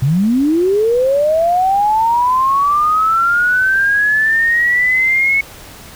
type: linear sweep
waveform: sine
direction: up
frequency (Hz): 123.2 to 2208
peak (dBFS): -10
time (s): 0.02-5.41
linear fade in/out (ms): 5
effects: pink hiss -36 dBFS RMS until 5.95 s